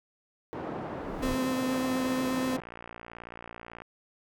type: band-pass noise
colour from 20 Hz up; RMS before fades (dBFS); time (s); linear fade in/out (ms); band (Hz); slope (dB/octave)
pink; -37; 0.53-2.6; 0; 190 to 940; 12
type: noise with exponential growth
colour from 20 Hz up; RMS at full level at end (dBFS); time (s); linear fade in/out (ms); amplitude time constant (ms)
brown; -31; 0.7-1.35; 5; 140
type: tone with vibrato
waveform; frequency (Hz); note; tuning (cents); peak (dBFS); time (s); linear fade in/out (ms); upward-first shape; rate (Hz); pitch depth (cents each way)
35% pulse; 258.7; C4; -19; -26; 1.22-2.57; 10; sine; 8.3; 12
type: click train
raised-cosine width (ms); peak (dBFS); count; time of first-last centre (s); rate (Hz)
0.5; -27; 124; 1.71-3.82; 58.3
effects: none